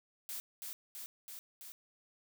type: noise with echo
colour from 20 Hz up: blue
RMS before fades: -42 dBFS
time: 0.29-0.4 s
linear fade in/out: 0 ms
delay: 330 ms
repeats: 4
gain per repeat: -2 dB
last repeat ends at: 1.72 s
effects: none

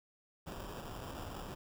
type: noise with sample-and-hold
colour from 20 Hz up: pink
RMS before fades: -45 dBFS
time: 0.46-1.55 s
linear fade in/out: 10 ms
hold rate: 2100 Hz
effects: none

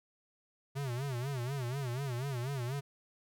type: tone with vibrato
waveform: square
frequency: 130 Hz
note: C3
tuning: 11 cents flat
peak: -35 dBFS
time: 0.75-2.81 s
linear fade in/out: 20 ms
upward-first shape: sine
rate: 4.1 Hz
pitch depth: 160 cents each way
effects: none

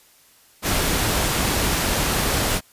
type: noise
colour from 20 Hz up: pink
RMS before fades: -21 dBFS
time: 0.62-2.61 s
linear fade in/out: 50 ms
effects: white hiss -54 dBFS RMS until 2.72 s + resampled to 32000 Hz

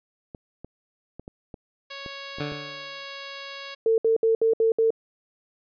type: clicks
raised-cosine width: 2 ms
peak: -25 dBFS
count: 8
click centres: 0.348 / 0.646 / 1.196 / 1.279 / 1.542 / 2.062 / 2.385 / 2.521 s
type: tone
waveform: 5% pulse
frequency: 554.4 Hz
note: C#5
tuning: in tune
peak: -23 dBFS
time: 1.9-3.75 s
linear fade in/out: 10 ms
type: tone with exponential decay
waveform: 15% pulse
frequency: 146.83 Hz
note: D3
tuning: in tune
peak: -20 dBFS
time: 2.4-3.05 s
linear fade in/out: 2 ms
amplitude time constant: 140 ms
type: tone bursts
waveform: sine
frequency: 450 Hz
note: A4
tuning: 39 cents sharp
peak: -17 dBFS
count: 6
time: 3.86-4.905 s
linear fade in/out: 2 ms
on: 120 ms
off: 65 ms
effects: resampled to 11025 Hz

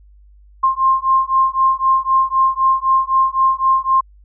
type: beating tone pair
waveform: sine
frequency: 1057 / 1060.9 Hz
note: C6 / C6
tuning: +17 / +24 cents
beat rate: 3.9 Hz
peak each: -15 dBFS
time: 0.63-4.01 s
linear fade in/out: 10 ms
effects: added 50 Hz sine -43 dBFS peak until 4.24 s

